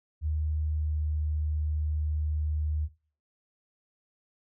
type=tone with pitch glide; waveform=sine; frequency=76.8 to 76.23 Hz; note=D#2 to D#2; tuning=-22 to -35 cents; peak=-26 dBFS; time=0.21-2.89 s; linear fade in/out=50 ms; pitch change=-13 cents; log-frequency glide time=0.75-0.95 s; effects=noise-tail reverb RT60 0.4 s tail -19 dB re dry